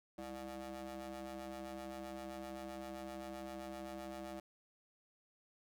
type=ring-modulated tone; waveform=25% pulse; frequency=130.9 Hz; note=C3; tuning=1 cent sharp; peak=-38 dBFS; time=0.18-4.4 s; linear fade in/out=5 ms; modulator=462 Hz; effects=none